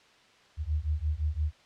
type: beating tone pair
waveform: sine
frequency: 73.42 / 79.22 Hz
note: D2 / D#2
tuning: 0 / +32 cents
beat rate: 5.8 Hz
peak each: -30 dBFS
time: 0.57-1.53 s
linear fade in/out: 50 ms
effects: white hiss -59 dBFS RMS until 1.65 s + low-pass 4000 Hz 12 dB/octave